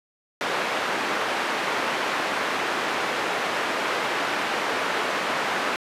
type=band-pass noise; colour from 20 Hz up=white; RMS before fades=-26 dBFS; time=0.41-5.76 s; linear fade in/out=0 ms; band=300 to 1800 Hz; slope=12 dB/octave; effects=resampled to 32000 Hz